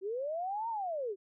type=linear two-way sweep; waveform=sine; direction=up then down; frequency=365.8 to 938 to 365.8 Hz; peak=-33 dBFS; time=0.01-1.16 s; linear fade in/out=50 ms; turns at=0.69 s; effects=none